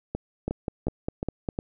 two click trains, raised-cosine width 2 ms, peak -14 / -15 dBFS, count 6 / 5, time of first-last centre 0.48-1.488 / 0.15-1.589 s, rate 4.96 / 2.78 Hz, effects none

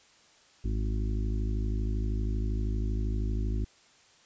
harmonic tone, 52.7 Hz, G#1, 26 cents sharp, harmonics 1 / 2 / 4 / 5 / 6 / 7, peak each -28 / -34 / -40 / -42 / -44 / -45 dBFS, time 0.64-3.65 s, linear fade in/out 10 ms, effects white hiss -60 dBFS RMS until 4.25 s + resampled to 16000 Hz

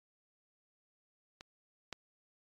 clicks, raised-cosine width 0.2 ms, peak -30 / -23 dBFS, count 2, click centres 1.409 / 1.927 s, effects AAC 32 kbps

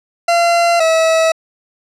40% pulse tone pair in turn, 685 / 648 Hz, F5 / E5, -34 / -30 cents, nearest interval minor second, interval 96 cents, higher first, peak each -9 dBFS, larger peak neither, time 0.28-0.8 / 0.8-1.32 s, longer neither, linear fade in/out 5 ms, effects low-pass 8000 Hz 12 dB/octave

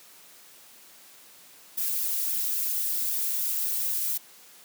violet noise with flanger, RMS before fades -28 dBFS, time 1.77-4.18 s, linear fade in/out 10 ms, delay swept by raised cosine 1.1 to 4 ms, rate 3.7 Hz, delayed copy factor +0.85, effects white hiss -52 dBFS RMS until 4.64 s + high-pass 150 Hz 12 dB/octave

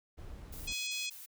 brown noise, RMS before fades -46 dBFS, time 0.17-0.74 s, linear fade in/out 20 ms
blue noise bursts, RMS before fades -49 dBFS, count 4, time 0.52-1.262 s, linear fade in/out 10 ms, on 160 ms, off 34 ms
harmonic tone, 840 Hz, G#5, 19 cents sharp, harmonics 3 / 4 / 5 / 6 / 7 / 8 / 9 / 10, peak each -39 / -41 / -43 / -45 / -46 / -47 / -48 / -49 dBFS, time 0.67-1.1 s, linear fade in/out 10 ms
effects none

